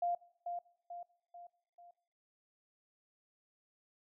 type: tone with echo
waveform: sine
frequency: 698 Hz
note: F5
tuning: 1 cent flat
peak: -31 dBFS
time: 0.02-0.15 s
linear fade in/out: 5 ms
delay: 440 ms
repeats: 4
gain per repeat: -6 dB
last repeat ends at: 1.91 s
effects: noise-tail reverb RT60 0.8 s tail -22 dB re dry